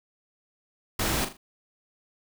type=noise with echo; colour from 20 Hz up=pink; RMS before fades=-27 dBFS; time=0.99-1.25 s; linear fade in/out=5 ms; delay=40 ms; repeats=3; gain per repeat=-9 dB; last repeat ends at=1.37 s; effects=none